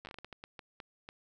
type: slowing click train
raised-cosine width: 0.3 ms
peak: -29 dBFS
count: 13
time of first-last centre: 0.05-1.089 s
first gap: 9 ms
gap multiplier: 1.37
effects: none